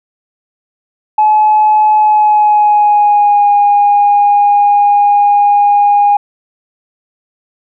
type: tone with pitch glide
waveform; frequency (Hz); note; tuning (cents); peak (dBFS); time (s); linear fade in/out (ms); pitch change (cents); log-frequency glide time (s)
sine; 854 to 818.3; G#5 to G#5; +48 to -26; -4; 1.18-6.17; 5; -74; 1.96-3.5
effects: tanh soft clip ceiling -1 dBFS